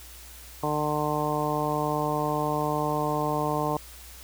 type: harmonic tone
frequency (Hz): 150.2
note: D3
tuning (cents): +39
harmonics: 1 / 2 / 3 / 4 / 5 / 6 / 7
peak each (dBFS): -32 / -32 / -32 / -32 / -32 / -32 / -32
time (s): 0.63-3.77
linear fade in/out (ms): 2
effects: added 60 Hz sine -47 dBFS peak until 4.23 s + white hiss -47 dBFS RMS until 4.23 s